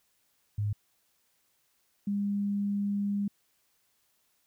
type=tone pair in turn; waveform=sine; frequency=103.83 / 202.1 Hz; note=G#2 / G#3; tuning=0 / -47 cents; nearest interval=octave; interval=1153 cents; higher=second; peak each=-27 dBFS; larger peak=neither; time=0.58-0.73 / 2.07-3.28 s; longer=second; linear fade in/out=5 ms; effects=white hiss -72 dBFS RMS until 4.46 s